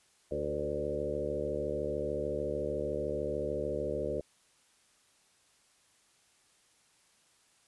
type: harmonic tone with a mistuned harmonic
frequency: 73.6 Hz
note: D2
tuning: 4 cents sharp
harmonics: 1 / 2 / 3 / 4 / 5 / 6 / 7 / 8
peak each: -43 / -44 / -45 / -43 / -39 / -38 / -37 / -38 dBFS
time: 0.31-4.21 s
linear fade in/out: 5 ms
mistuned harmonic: 6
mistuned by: +28 cents
effects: white hiss -67 dBFS RMS until 7.67 s + resampled to 24000 Hz